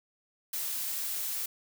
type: noise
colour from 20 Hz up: blue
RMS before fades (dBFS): -34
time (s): 0.53-1.46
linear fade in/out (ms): 5
effects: none